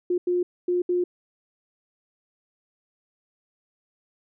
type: tone bursts at uneven times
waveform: sine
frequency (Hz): 356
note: F4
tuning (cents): +33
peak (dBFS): -20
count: 4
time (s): 0.1-0.18 / 0.27-0.43 / 0.68-0.82 / 0.89-1.04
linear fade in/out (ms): 5
effects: none